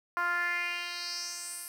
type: tone with band-pass filter sweep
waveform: 10% pulse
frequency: 349.2 Hz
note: F4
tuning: in tune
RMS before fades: -34 dBFS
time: 0.17-1.68 s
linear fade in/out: 0 ms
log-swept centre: 1200 to 11000 Hz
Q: 3.4
effects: 9-bit